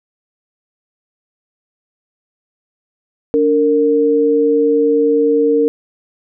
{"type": "tone pair together", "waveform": "sine", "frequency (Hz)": [289.8, 460], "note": ["D4", "A#4"], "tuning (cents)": [-23, -23], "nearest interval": "minor sixth", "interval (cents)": 800, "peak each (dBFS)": [-15, -11], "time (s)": [3.34, 5.68], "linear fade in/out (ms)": 0, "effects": []}